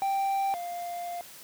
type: tone pair in turn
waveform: triangle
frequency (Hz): 784 / 698.5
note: G5 / F5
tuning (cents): 0 / 0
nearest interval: major second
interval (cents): 200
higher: first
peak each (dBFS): -23 / -31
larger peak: first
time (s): 0.02-0.54 / 0.54-1.21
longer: second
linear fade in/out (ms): 0
effects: white hiss -48 dBFS RMS until 1.43 s + high-pass 80 Hz 12 dB/octave